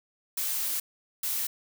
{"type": "noise bursts at uneven times", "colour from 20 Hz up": "blue", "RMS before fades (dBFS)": -30, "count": 2, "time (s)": [[0.37, 0.8], [1.23, 1.47]], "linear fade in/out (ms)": 5, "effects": []}